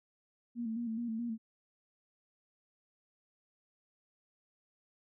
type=tone with vibrato; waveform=sine; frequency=230.1 Hz; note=A#3; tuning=22 cents flat; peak=-34 dBFS; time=0.55-1.38 s; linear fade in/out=50 ms; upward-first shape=square; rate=4.7 Hz; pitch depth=53 cents each way; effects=none